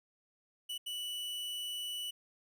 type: tone bursts at uneven times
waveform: 45% pulse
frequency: 2960 Hz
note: F#7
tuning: in tune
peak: -37 dBFS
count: 2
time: 0.69-0.78 / 0.86-2.11 s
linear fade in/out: 10 ms
effects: none